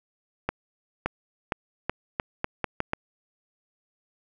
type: accelerating click train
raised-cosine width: 0.5 ms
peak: -10 dBFS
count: 9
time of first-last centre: 0.49-2.934 s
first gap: 570 ms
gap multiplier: 0.81
effects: none